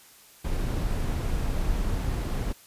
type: noise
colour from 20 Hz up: brown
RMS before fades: -27 dBFS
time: 0.44-2.53 s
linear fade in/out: 10 ms
effects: white hiss -53 dBFS RMS until 2.66 s + resampled to 32000 Hz